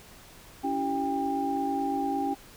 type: tone cluster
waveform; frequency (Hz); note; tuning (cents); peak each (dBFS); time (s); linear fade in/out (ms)
sine; 279.6 / 328.4 / 384.9 / 798; C#4 / E4 / G4 / G5; +15 / -6 / -32 / +31; -30 / -36 / -36 / -29; 0.63-2.35; 20
effects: pink hiss -51 dBFS RMS until 2.56 s